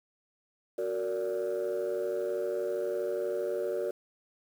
sine chord, Gb augmented, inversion none, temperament just, 370 / 462.5 / 578.1 Hz, Gb4 / Bb4 / D5, 0 / -14 / -27 cents, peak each -32 dBFS, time 0.78-3.91 s, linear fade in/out 5 ms, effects tanh soft clip ceiling -25 dBFS + 9-bit

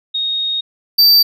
sine / square tone pair in turn, 3729 / 4650 Hz, A#7 / D8, 0 / -18 cents, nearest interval major third, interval 382 cents, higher second, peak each -16 / -7 dBFS, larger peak second, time 0.14-0.61 / 0.98-1.23 s, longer first, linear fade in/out 10 ms, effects none

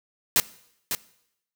white noise with echo, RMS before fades -19 dBFS, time 0.36-0.4 s, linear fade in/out 0 ms, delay 550 ms, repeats 1, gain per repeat -8 dB, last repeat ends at 0.95 s, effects noise-tail reverb RT60 0.8 s tail -20 dB re dry

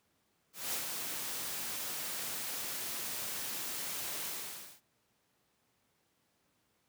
white noise with ADSR envelope, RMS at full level -35 dBFS, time 0.53-4.81 s, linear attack 200 ms, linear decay 85 ms, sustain -4 dB, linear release 540 ms, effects pink hiss -75 dBFS RMS until 6.88 s + high-pass 100 Hz 12 dB/octave

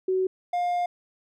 sine / triangle tone pair in turn, 374.7 / 707.3 Hz, F#4 / F5, +22 / +22 cents, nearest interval major seventh, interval 1100 cents, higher second, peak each -21 dBFS, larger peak neither, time 0.08-0.27 / 0.53-0.86 s, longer second, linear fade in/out 5 ms, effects none

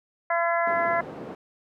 harmonic tone, 339.2 Hz, E4, 50 cents sharp, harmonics 2 / 3 / 4 / 5 / 6, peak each -24 / -28 / -30 / -30 / -32 dBFS, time 0.3-1.01 s, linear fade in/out 5 ms
white band-pass noise, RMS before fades -38 dBFS, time 0.67-1.35 s, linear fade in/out 2 ms, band 170 to 480 Hz, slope 12 dB/octave
effects none

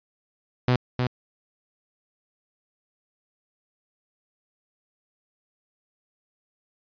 sawtooth tone with echo, 125 Hz, B2, 21 cents sharp, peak -14 dBFS, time 0.68-0.76 s, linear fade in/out 0 ms, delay 310 ms, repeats 1, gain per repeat -4 dB, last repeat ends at 1.07 s, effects resampled to 11025 Hz

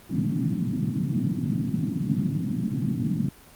pink band-pass noise, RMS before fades -26 dBFS, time 0.09-3.29 s, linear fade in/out 5 ms, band 120 to 280 Hz, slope 48 dB/octave, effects pink hiss -50 dBFS RMS until 3.55 s + Opus 32 kbps

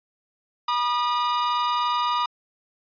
45% pulse tone pair together, 969.8 / 1218 Hz, B5 / D#6, -32 / -37 cents, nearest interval major third, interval 395 cents, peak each -24 dBFS, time 0.68-2.26 s, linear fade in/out 5 ms, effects resampled to 11025 Hz

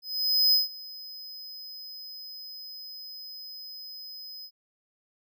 square tone with ADSR envelope, 5040 Hz, D#8, 21 cents sharp, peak -18 dBFS, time 0.02-4.51 s, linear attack 510 ms, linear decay 150 ms, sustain -22 dB, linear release 66 ms, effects none

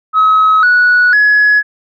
sine tone with pitch steps, 1279 / 1469.2 / 1687.7 Hz, D#6 / F#6 / G#6, +47 / -13 / +27 cents, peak -4 dBFS, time 0.13-1.63 s, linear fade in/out 50 ms, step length 500 ms, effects tanh soft clip ceiling -3 dBFS

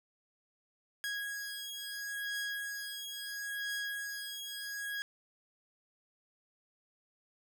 sawtooth beating tone pair, 1651 / 1651.74 Hz, G#6 / G#6, -11 / -10 cents, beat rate 0.74 Hz, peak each -37 / -37 dBFS, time 1.04-5.02 s, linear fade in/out 0 ms, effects none

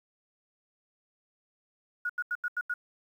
sine tone bursts, 1451 Hz, F#6, 34 cents flat, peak -28 dBFS, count 6, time 2.05-2.74 s, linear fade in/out 5 ms, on 45 ms, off 84 ms, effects 10-bit

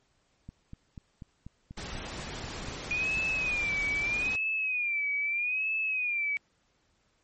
click train, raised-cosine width 5 ms, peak -30 dBFS, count 12, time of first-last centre 0.49-3.173 s, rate 4.1 Hz
pink noise, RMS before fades -39 dBFS, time 1.77-4.36 s, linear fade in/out 5 ms
sine tone with vibrato, 2438 Hz, D#7, 36 cents flat, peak -27 dBFS, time 2.91-6.37 s, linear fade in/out 0 ms, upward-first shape sine, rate 0.79 Hz, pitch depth 120 cents each way
effects pink hiss -71 dBFS RMS until 7.23 s + MP3 32 kbps

